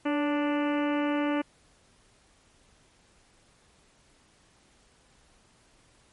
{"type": "harmonic tone with a mistuned harmonic", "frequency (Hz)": 293.7, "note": "D4", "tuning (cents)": 0, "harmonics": [1, 2, 3, 4, 5, 6, 7, 8, 9, 10], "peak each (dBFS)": [-26, -32, -36, -38, -40, -42, -43, -44, -45, -46], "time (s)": [0.05, 1.42], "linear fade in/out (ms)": 10, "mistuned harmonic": 2, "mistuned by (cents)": -36, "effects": ["pink hiss -62 dBFS RMS until 6.12 s", "MP3 48 kbps"]}